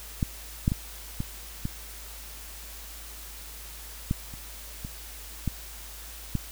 clicks, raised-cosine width 5 ms, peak -12 / -9 / -14 / -16 / -16 / -12 / -29 / -23 / -14 / -13 dBFS, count 10, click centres 0.228 / 0.679 / 0.719 / 1.204 / 1.654 / 4.111 / 4.339 / 4.849 / 5.477 / 6.353 s, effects added 53 Hz sine -44 dBFS peak until 6.51 s + white hiss -44 dBFS RMS until 6.51 s

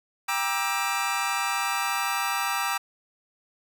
25% pulse chord, E half-diminished seventh, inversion first, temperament just, 791.1 / 949.3 / 1186.7 / 1318.5 Hz, G5 / Bb5 / D6 / E6, +16 / +31 / +18 / 0 cents, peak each -27 dBFS, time 0.28-2.78 s, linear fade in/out 10 ms, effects none

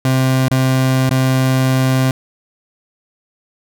30% pulse tone with dropouts, 130.81 Hz, C3, in tune, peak -9 dBFS, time 0.05-2.11 s, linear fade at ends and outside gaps 2 ms, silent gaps 0.484-0.511 / 1.093-1.109 s, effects none

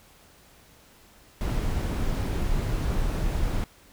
brown noise, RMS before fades -26 dBFS, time 1.41-3.64 s, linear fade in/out 0 ms, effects pink hiss -55 dBFS RMS until 3.92 s

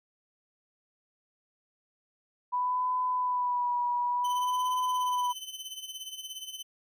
sine tone with vibrato, 987.8 Hz, B5, in tune, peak -26 dBFS, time 2.52-5.33 s, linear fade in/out 20 ms, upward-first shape sine, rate 0.55 Hz, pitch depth 31 cents each way
sawtooth tone with tremolo, 3047 Hz, G7, 50 cents flat, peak -33 dBFS, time 4.24-6.63 s, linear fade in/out 10 ms, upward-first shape sine, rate 17 Hz, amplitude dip 70%
effects none

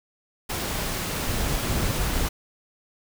pink noise, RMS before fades -29 dBFS, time 0.49-2.29 s, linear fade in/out 10 ms
brown noise bursts, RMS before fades -26 dBFS, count 3, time 1.27-2.276 s, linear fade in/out 10 ms, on 300 ms, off 53 ms
effects none

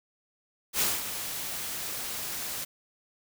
white noise with ADSR envelope, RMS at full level -25 dBFS, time 0.73-2.65 s, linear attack 73 ms, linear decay 210 ms, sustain -10 dB, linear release 14 ms, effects none

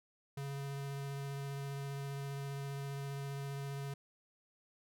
square tone with vibrato, 139.3 Hz, C#3, 9 cents sharp, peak -40 dBFS, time 0.37-3.94 s, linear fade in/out 5 ms, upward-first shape sine, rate 15 Hz, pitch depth 10 cents each way, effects none

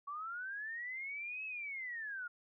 sine linear two-way sweep, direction up then down, 1119 to 2600 to 1399 Hz, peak -40 dBFS, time 0.07-2.28 s, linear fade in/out 10 ms, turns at 1.45 s, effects none

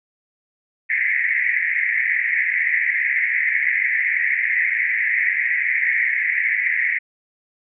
white band-pass noise, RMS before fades -20 dBFS, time 0.89-6.99 s, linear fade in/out 20 ms, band 1800 to 2200 Hz, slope 96 dB/octave, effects none

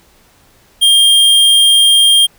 square tone, 3208 Hz, G7, 39 cents sharp, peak -6 dBFS, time 0.81-2.27 s, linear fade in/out 20 ms, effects pink hiss -49 dBFS RMS until 2.38 s

